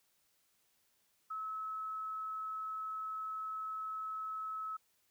sine tone, 1294 Hz, E6, 32 cents flat, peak -38 dBFS, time 1.3-4.77 s, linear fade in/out 10 ms, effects white hiss -75 dBFS RMS until 5.1 s

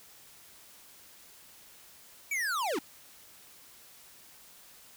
square linear sweep, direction down, 2343 to 246.9 Hz, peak -30 dBFS, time 2.31-2.79 s, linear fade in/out 5 ms, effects white hiss -55 dBFS RMS until 4.96 s

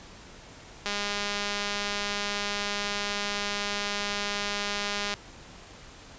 click train, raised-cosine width 0.2 ms, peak -13 dBFS, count 874, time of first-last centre 0.86-5.139 s, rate 204 Hz, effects pink hiss -48 dBFS RMS until 6.18 s + resampled to 16000 Hz

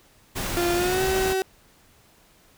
pink noise, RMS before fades -29 dBFS, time 0.35-1.34 s, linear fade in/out 20 ms
35% pulse tone with pitch glide, 348.2 to 379.7 Hz, F4 to F#4, -5 to +45 cents, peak -20 dBFS, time 0.57-1.42 s, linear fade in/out 0 ms, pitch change +150 cents, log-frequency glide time 0.75-1.03 s
effects pink hiss -57 dBFS RMS until 2.57 s

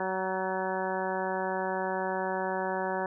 harmonic tone with a mistuned harmonic, 188 Hz, F#3, 28 cents sharp, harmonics 1 / 2 / 3 / 4 / 5 / 6 / 7 / 8 / 9, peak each -39 / -35 / -35 / -35 / -35 / -44 / -47 / -40 / -40 dBFS, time 0-3.06 s, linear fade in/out 2 ms, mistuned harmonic 9, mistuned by +25 cents, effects none

